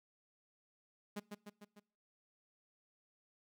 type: tone with echo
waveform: sawtooth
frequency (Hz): 206.4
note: G#3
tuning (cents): -10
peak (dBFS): -36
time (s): 1.16-1.2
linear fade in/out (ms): 10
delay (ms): 150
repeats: 4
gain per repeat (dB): -4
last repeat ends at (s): 1.8
effects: noise-tail reverb RT60 0.5 s tail -24 dB re dry